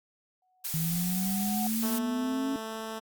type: tone with exponential growth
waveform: sine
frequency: 740 Hz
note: F#5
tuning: in tune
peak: -31 dBFS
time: 0.42-1.67 s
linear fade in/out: 2 ms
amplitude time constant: 270 ms
type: noise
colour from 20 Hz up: blue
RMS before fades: -34 dBFS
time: 0.64-1.99 s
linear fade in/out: 10 ms
type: linear sweep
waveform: sine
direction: up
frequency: 157.9 to 274.6 Hz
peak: -28 dBFS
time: 0.74-2.56 s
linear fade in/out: 0 ms
type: tone with pitch glide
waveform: 10% pulse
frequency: 220 to 221.5 Hz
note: A3 to A3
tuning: 0 to +12 cents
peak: -27 dBFS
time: 1.82-3 s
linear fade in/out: 20 ms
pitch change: +12 cents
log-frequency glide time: 2.34-2.72 s
effects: Opus 48 kbps